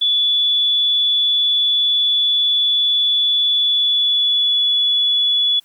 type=tone with pitch glide; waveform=sine; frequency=3441 to 3415 Hz; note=A7 to G#7; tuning=-39 to +48 cents; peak=-13 dBFS; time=0.01-5.6 s; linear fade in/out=10 ms; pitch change=-13 cents; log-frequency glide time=3.53-4.63 s; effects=white hiss -56 dBFS RMS until 5.64 s